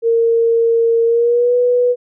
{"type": "tone with pitch glide", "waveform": "sine", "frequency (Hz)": [460.6, 490.8], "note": ["A#4", "B4"], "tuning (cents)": [-21, -11], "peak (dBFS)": -10, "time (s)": [0.02, 1.96], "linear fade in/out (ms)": 50, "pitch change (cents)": 110, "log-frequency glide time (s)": [1.05, 1.55], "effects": []}